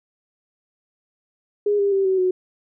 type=tone with pitch steps; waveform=sine; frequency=412.3 / 400.8 / 389.6 / 378.7 / 368.2 Hz; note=G#4 / G4 / G4 / F#4 / F#4; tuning=-13 / +38 / -11 / +40 / -8 cents; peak=-16 dBFS; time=1.66-2.31 s; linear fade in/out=5 ms; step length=130 ms; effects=none